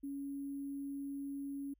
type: tone with sample-and-hold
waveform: sine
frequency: 279.1 Hz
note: C#4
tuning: 12 cents sharp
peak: -39 dBFS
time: 0.03-1.74 s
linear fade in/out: 10 ms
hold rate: 11025 Hz
effects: added 50 Hz sine -70 dBFS peak until 1.79 s